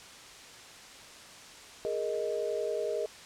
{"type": "chord", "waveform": "sine", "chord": "Ab suspended second", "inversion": "none", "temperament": "equal", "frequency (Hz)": [415.3, 466.2, 622.3], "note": ["Ab4", "Bb4", "Eb5"], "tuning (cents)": [0, 0, 0], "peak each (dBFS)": -34, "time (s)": [1.85, 3.06], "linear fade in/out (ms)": 0, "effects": ["white hiss -49 dBFS RMS until 3.25 s", "low-pass 7000 Hz 12 dB/octave"]}